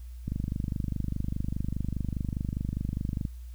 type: click train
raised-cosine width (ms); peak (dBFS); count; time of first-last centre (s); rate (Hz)
5; -18; 75; 0.28-3.252; 24.9
effects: added 60 Hz sine -39 dBFS peak until 3.54 s + white hiss -63 dBFS RMS until 3.54 s